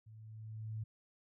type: tone with level ramp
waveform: sine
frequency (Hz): 109.5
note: A2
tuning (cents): -8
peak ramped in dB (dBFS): -53 to -37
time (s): 0.06-0.84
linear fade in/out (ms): 10
effects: none